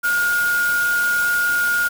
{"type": "tone in noise", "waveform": "sine", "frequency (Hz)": 1429, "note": "F6", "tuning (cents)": 39, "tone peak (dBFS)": -16, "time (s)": [0.03, 1.89], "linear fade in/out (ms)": 20, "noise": "white", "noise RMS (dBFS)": -29, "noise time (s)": [0.03, 1.89], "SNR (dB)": 10, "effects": []}